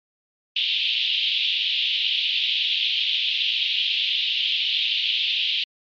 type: band-pass noise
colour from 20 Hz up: pink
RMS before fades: -23 dBFS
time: 0.56-5.64 s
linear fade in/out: 5 ms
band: 2800 to 3700 Hz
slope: 48 dB/octave
effects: MP3 48 kbps